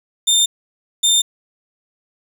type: tone pair in turn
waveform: 25% pulse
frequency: 3611 / 3611 Hz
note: A7 / A7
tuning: +44 / +44 cents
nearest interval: unison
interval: 0 cents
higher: neither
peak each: -8 dBFS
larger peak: neither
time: 0.27-0.46 / 1.03-1.22 s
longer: neither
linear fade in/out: 10 ms
effects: none